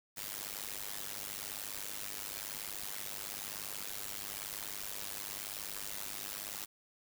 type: noise with amplitude modulation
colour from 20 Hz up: white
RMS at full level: -38 dBFS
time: 0.16-6.66 s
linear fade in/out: 20 ms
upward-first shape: sine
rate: 101 Hz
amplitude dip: 100%
effects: none

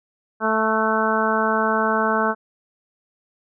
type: harmonic tone with a mistuned harmonic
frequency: 220 Hz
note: A3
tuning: in tune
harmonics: 1 / 2 / 3 / 4 / 5 / 6 / 7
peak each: -25 / -25 / -25 / -25 / -25 / -25 / -25 dBFS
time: 0.4-2.35 s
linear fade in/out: 50 ms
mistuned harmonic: 7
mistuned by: -22 cents
effects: none

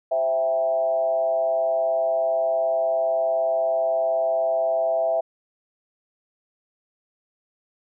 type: tone with frequency modulation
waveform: sine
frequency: 659.3 Hz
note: E5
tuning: in tune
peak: -19 dBFS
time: 0.11-5.21 s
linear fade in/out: 10 ms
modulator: 136 Hz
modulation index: 0.61
effects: none

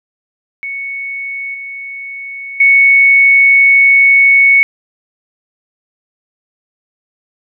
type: tone with level steps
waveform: sine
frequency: 2217 Hz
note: C#7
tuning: in tune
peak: -19 / -23 / -4 dBFS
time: 0.63-4.63 s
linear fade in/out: 0 ms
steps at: 1.54 / 2.6 s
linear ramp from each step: 5 ms
effects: none

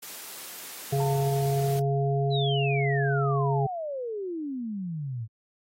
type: high-pass noise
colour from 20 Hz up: white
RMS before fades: -41 dBFS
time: 0.02-1.8 s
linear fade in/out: 10 ms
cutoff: 210 Hz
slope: 12 dB/octave
type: harmonic tone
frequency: 138.59 Hz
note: C#3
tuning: in tune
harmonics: 1 / 3 / 5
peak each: -24 / -29 / -31 dBFS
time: 0.92-3.67 s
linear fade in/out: 10 ms
type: tone with exponential decay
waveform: sine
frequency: 897 Hz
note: A5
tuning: 33 cents sharp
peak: -32 dBFS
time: 1-2.15 s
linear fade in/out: 1 ms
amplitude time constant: 250 ms
type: exponential sweep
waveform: sine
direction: down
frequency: 4086 to 106.8 Hz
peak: -30 dBFS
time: 2.3-5.28 s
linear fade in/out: 50 ms
effects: AAC 48 kbps

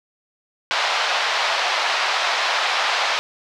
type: band-pass noise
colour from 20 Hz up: pink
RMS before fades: -21 dBFS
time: 0.71-3.19 s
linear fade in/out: 0 ms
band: 690 to 4800 Hz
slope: 24 dB/octave
effects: none

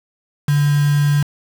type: tone with quantisation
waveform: sine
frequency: 145.1 Hz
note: D3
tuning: 21 cents flat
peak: -12 dBFS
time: 0.48-1.23 s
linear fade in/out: 5 ms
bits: 4
effects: none

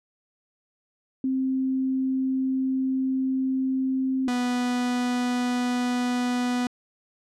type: tone pair in turn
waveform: sine / 45% pulse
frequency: 262.9 / 246.5 Hz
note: C4 / B3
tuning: +8 / -3 cents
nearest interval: minor second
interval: 111 cents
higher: first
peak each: -22 / -23 dBFS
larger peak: first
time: 1.24-4.28 / 4.28-6.67 s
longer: first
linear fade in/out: 2 ms
effects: low-pass 8000 Hz 12 dB/octave

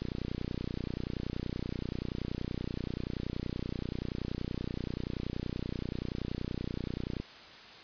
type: click train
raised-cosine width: 3 ms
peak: -22 dBFS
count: 220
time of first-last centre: 0.02-7.2 s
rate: 30.5 Hz
effects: white hiss -50 dBFS RMS until 7.83 s + resampled to 11025 Hz

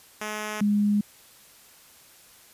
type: tone pair in turn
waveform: 5% pulse / sine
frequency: 212.7 / 206.4 Hz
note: G#3 / G#3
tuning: +42 / -10 cents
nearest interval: minor second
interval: 52 cents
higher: first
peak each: -19 dBFS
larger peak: neither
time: 0.21-0.61 / 0.61-1.01 s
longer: neither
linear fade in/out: 5 ms
effects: white hiss -53 dBFS RMS until 2.53 s + resampled to 32000 Hz

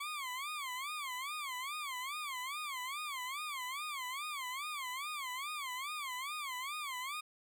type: tone with vibrato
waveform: 20% pulse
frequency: 1108.7 Hz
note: C#6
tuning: in tune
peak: -34 dBFS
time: 0-7.21 s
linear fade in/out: 10 ms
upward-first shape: sine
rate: 2.4 Hz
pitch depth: 190 cents each way
effects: none

